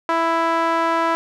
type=tone with band-pass filter; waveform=sawtooth; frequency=330.7 Hz; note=E4; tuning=6 cents sharp; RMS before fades=-19 dBFS; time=0.09-1.15 s; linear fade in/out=0 ms; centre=1100 Hz; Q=1.9; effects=none